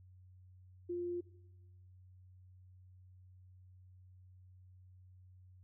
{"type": "tone", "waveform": "sine", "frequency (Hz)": 350.7, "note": "F4", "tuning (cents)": 7, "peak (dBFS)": -36, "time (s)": [0.89, 1.21], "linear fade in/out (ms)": 10, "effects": ["noise-tail reverb RT60 1.0 s tail -19 dB re dry", "added 92 Hz sine -57 dBFS peak until 5.63 s"]}